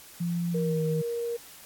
sine tone with pitch glide, 172 to 159.56 Hz, F3 to D#3, -26 to +44 cents, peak -26 dBFS, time 0.2-1.02 s, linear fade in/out 10 ms, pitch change -130 cents, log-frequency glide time 0.57-0.83 s
sine tone, 470 Hz, A#4, 14 cents sharp, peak -28 dBFS, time 0.54-1.37 s, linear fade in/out 10 ms
effects white hiss -49 dBFS RMS until 1.65 s + AAC 64 kbps

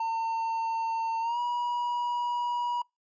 triangle tone with pitch glide, 906 to 965.4 Hz, A#5 to B5, -50 to -40 cents, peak -25 dBFS, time 0-2.82 s, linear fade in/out 5 ms, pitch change +110 cents, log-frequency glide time 1.21-1.39 s, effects noise-tail reverb RT60 0.2 s tail -26 dB re dry + resampled to 16000 Hz

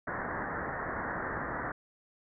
white low-pass noise, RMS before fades -36 dBFS, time 0.07-1.72 s, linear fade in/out 5 ms, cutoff 1900 Hz, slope 96 dB/octave, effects none

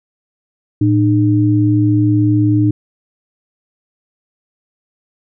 sine tone pair together, 112.07 / 303.1 Hz, A2 / D#4, +32 / -45 cents, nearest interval octave + perfect fourth, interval 1723 cents, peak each -12 dBFS, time 0.81-2.71 s, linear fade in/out 5 ms, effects none

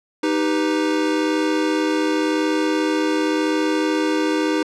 square chord, Eb augmented, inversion none, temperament equal, 311.1 / 392 / 493.9 Hz, Eb4 / G4 / B4, 0 / 0 / 0 cents, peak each -20 / -25 / -26 dBFS, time 0.23-4.63 s, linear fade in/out 5 ms, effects low-pass 6000 Hz 12 dB/octave

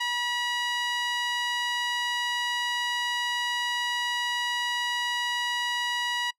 sawtooth tone with band-pass filter, 967 Hz, B5, 37 cents flat, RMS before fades -29 dBFS, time 0-6.31 s, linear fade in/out 10 ms, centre 2700 Hz, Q 1.1, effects noise-tail reverb RT60 0.1 s tail -24 dB re dry

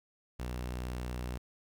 sawtooth tone, 61.6 Hz, B1, 4 cents flat, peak -32 dBFS, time 0.39-1.38 s, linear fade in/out 10 ms, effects 11-bit

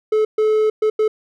triangle tone bursts at uneven times, 431.8 Hz, A4, 33 cents flat, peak -11 dBFS, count 4, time 0.12-0.25 / 0.38-0.7 / 0.82-0.9 / 0.99-1.08 s, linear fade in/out 5 ms, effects none

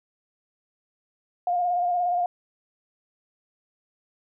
sine tone with vibrato, 709 Hz, F5, 26 cents sharp, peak -21 dBFS, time 1.47-2.26 s, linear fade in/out 2 ms, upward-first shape square, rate 17 Hz, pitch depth 27 cents each way, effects none

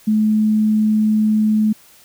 sine tone, 215 Hz, A3, 40 cents flat, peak -12 dBFS, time 0.07-1.73 s, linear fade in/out 10 ms, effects white hiss -48 dBFS RMS until 2.04 s

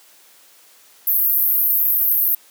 pink band-pass noise, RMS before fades -17 dBFS, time 1.07-2.35 s, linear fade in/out 5 ms, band 12000 to 16000 Hz, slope 96 dB/octave, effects white hiss -50 dBFS RMS until 2.5 s + high-pass 300 Hz 12 dB/octave

